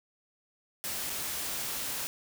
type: noise with dropouts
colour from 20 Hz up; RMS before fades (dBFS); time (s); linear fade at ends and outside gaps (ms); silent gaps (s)
white; -35; 0.84-2.07; 0; 1.097-1.101
effects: none